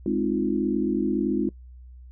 sine chord, F minor seventh, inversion first, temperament equal, 207.7 / 261.6 / 311.1 / 349.2 Hz, Ab3 / C4 / Eb4 / F4, 0 / 0 / 0 / 0 cents, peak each -27 dBFS, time 0.06-1.49 s, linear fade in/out 2 ms, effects noise-tail reverb RT60 0.1 s tail -20 dB re dry + added 62 Hz sine -42 dBFS peak until 2.11 s

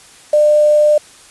sine tone with quantisation, 599 Hz, D5, 34 cents sharp, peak -7 dBFS, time 0.33-0.98 s, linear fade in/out 5 ms, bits 5, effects white hiss -42 dBFS RMS until 1.3 s + resampled to 24000 Hz

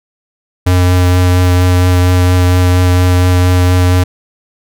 square tone with vibrato, 90.2 Hz, F#2, 44 cents flat, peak -7 dBFS, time 0.66-4.04 s, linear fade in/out 10 ms, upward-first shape triangle, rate 4.3 Hz, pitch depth 14 cents each way, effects none

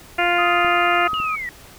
harmonic tone, 349.2 Hz, F4, in tune, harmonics 1 / 2 / 3 / 4 / 5 / 6 / 7 / 8, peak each -25 / -20 / -29 / -23 / -26 / -24 / -26 / -27 dBFS, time 0.18-1.08 s, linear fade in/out 10 ms
sine tone with pitch glide, 1257 to 1264.3 Hz, D#6 to D#6, +17 to +27 cents, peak -21 dBFS, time 0.38-1.36 s, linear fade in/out 10 ms, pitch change +10 cents, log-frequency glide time 0.7-1.03 s
clicks, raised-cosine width 3 ms, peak -22 dBFS, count 3, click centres 0.647 / 1.133 / 1.201 s
sine linear sweep, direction down, 2927 to 1876 Hz, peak -25 dBFS, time 1.14-1.49 s, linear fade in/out 0 ms
effects pink hiss -44 dBFS RMS until 1.78 s

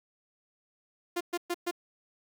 sawtooth tone bursts, 349.2 Hz, F4, in tune, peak -25 dBFS, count 4, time 1.16-1.712 s, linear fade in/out 10 ms, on 48 ms, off 120 ms, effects 10-bit

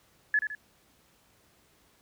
sine tone with echo, 1710 Hz, A6, 50 cents flat, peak -21 dBFS, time 0.34-0.39 s, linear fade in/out 2 ms, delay 80 ms, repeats 2, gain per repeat -7 dB, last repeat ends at 0.55 s, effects pink hiss -64 dBFS RMS until 2.01 s + high-pass 60 Hz 12 dB/octave

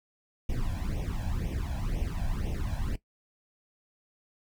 brown noise with flanger, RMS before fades -31 dBFS, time 0.49-2.96 s, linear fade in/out 5 ms, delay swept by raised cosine 0.33 to 1.25 ms, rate 2 Hz, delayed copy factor +1, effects noise-tail reverb RT60 0.1 s tail -17 dB re dry

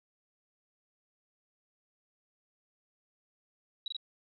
sine tone bursts, 3878 Hz, B7, 32 cents flat, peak -34 dBFS, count 3, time 3.86-3.966 s, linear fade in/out 2 ms, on 20 ms, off 23 ms, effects none

